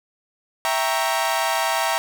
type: chord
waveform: sawtooth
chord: E diminished seventh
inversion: none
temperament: equal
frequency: 659.3 / 784 / 932.3 / 1108.7 Hz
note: E5 / G5 / Bb5 / Db6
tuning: 0 / 0 / 0 / 0 cents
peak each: -21 / -22 / -20 / -25 dBFS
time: 0.65-1.98 s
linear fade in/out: 0 ms
effects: none